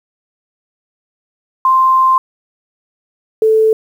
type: tone pair in turn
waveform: sine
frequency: 1046.5 / 439.2 Hz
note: C6 / A4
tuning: 0 / -3 cents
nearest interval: octave + minor third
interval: 1503 cents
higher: first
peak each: -7 dBFS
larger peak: neither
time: 1.65-2.18 / 3.42-3.73 s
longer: first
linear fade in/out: 2 ms
effects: 7-bit